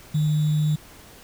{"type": "tone with sample-and-hold", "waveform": "sine", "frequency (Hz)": 152.3, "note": "D#3", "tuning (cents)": -37, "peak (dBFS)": -18, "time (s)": [0.14, 0.76], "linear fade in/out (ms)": 10, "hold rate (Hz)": 3675, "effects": ["pink hiss -47 dBFS RMS until 1.23 s"]}